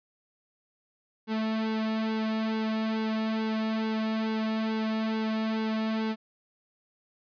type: tone with flanger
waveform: sawtooth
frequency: 220 Hz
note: A3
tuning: in tune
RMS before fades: -29 dBFS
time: 1.27-6.16 s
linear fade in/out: 50 ms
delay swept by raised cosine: 1.6 to 2.6 ms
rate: 2.3 Hz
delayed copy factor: -0.85
effects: resampled to 11025 Hz